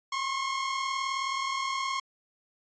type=tone pair together; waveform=sawtooth; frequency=1045.9 / 1085 Hz; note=C6 / C#6; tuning=-1 / -37 cents; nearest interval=minor second; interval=64 cents; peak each=-32 / -26 dBFS; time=0.12-2 s; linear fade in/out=5 ms; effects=resampled to 16000 Hz

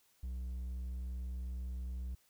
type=tone with hard clipping; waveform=sine; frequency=62.7 Hz; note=B1; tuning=27 cents sharp; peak=-39 dBFS; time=0.23-2.15 s; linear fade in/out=5 ms; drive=3 dB; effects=white hiss -71 dBFS RMS until 2.29 s

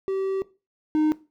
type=tone pair in turn; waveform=triangle; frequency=385.4 / 307.8 Hz; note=G4 / D#4; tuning=-29 / -19 cents; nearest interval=major third; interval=390 cents; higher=first; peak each=-21 / -16 dBFS; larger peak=second; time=0.08-0.42 / 0.95-1.12 s; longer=first; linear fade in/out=0 ms; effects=noise-tail reverb RT60 0.3 s tail -18 dB re dry

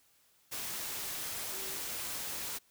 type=tone in noise; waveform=sine; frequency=384.4 Hz; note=G4; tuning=34 cents flat; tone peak=-50 dBFS; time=1.51-1.77 s; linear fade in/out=20 ms; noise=white; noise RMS=-39 dBFS; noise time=0.51-2.59 s; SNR=-14 dB; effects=white hiss -68 dBFS RMS until 2.7 s

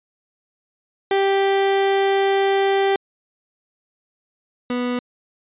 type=tone pair in turn; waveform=30% pulse; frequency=392 / 246.2 Hz; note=G4 / B3; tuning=0 / -5 cents; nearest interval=minor sixth; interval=805 cents; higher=first; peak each=-13 / -18 dBFS; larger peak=first; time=1.11-2.96 / 4.7-4.99 s; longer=first; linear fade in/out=2 ms; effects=resampled to 8000 Hz

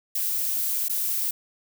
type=noise with dropouts; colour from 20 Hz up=violet; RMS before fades=-26 dBFS; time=0.15-1.31 s; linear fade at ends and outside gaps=5 ms; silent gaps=0.884-0.895 s; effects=none

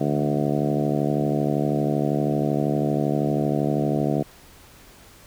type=harmonic tone with a mistuned harmonic; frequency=72.7 Hz; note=D2; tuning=17 cents flat; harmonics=2 / 3 / 4 / 5 / 6 / 7 / 8 / 9 / 10; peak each=-25 / -27 / -26 / -29 / -31 / -33 / -34 / -30 / -34 dBFS; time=0-4.23 s; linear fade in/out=10 ms; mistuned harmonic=2; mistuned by=+23 cents; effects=pink hiss -49 dBFS RMS until 5.26 s

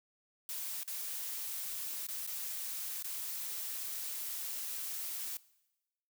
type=noise with dropouts; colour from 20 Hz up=blue; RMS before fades=-40 dBFS; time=0.49-5.37 s; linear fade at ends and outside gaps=1 ms; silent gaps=0.833-0.877 / 2.068-2.086 / 2.266-2.274 / 3.025-3.044 s; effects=noise-tail reverb RT60 1.0 s tail -21 dB re dry

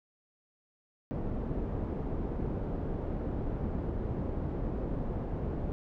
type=low-pass noise; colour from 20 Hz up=pink; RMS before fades=-34 dBFS; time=1.11-5.72 s; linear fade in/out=0 ms; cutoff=500 Hz; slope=12 dB/octave; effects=none

